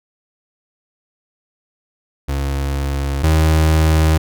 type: tone pair in turn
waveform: 35% pulse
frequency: 69.3 / 78.78 Hz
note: C#2 / D#2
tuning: 0 / +22 cents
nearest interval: major second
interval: 222 cents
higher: second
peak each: -16 / -9 dBFS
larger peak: second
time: 2.28-3.23 / 3.23-4.18 s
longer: neither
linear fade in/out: 10 ms
effects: none